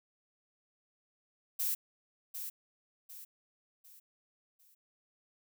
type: noise with echo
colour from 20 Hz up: violet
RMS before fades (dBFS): -33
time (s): 1.59-1.75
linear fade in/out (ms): 10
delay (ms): 750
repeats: 4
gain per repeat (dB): -8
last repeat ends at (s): 4.75
effects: none